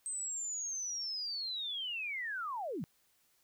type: linear sweep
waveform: sine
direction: down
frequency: 8300 to 130 Hz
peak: -36 dBFS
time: 0.06-2.84 s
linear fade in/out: 0 ms
effects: white hiss -72 dBFS RMS until 3.43 s